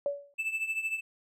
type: tone with exponential decay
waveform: sine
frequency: 569 Hz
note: C#5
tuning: 45 cents sharp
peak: -24 dBFS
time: 0.06-0.34 s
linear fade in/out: 1 ms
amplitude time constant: 60 ms
type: tone with tremolo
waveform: triangle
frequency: 2637 Hz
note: E7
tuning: in tune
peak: -25 dBFS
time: 0.38-1.01 s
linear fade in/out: 20 ms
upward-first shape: triangle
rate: 13 Hz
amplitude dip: 80%
effects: none